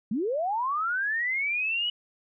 sine linear sweep, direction up, 190 to 2960 Hz, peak -25 dBFS, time 0.11-1.9 s, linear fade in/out 5 ms, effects none

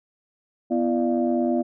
sine tone cluster, 247.8 / 337.2 / 596 / 692 Hz, B3 / E4 / D5 / F5, +6 / +39 / +25 / -16 cents, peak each -22 / -24 / -27 / -29 dBFS, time 0.7-1.63 s, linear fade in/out 20 ms, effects tanh soft clip ceiling -9 dBFS

